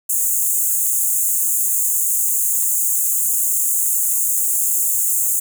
pink high-pass noise, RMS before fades -18 dBFS, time 0.09-5.4 s, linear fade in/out 10 ms, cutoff 6700 Hz, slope 96 dB/octave, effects none

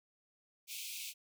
pink high-pass noise, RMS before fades -44 dBFS, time 0.67-1.14 s, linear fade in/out 50 ms, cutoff 2300 Hz, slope 96 dB/octave, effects none

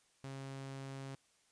sawtooth tone, 135.5 Hz, C#3, 39 cents flat, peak -40 dBFS, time 0.24-1.15 s, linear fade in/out 0 ms, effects white hiss -72 dBFS RMS until 1.51 s + resampled to 22050 Hz

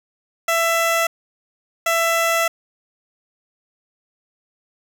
15% pulse tone bursts at uneven times, 666 Hz, E5, 18 cents sharp, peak -10 dBFS, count 2, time 0.48-1.07 / 1.86-2.48 s, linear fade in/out 5 ms, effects none

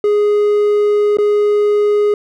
triangle tone with dropouts, 415.3 Hz, G#4, in tune, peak -8 dBFS, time 0.04-2.14 s, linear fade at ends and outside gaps 2 ms, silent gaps 1.171-1.185 s, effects none

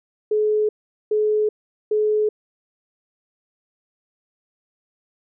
sine tone bursts, 426 Hz, G#4, 44 cents sharp, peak -16 dBFS, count 3, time 0.31-2.29 s, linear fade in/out 5 ms, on 380 ms, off 420 ms, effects none

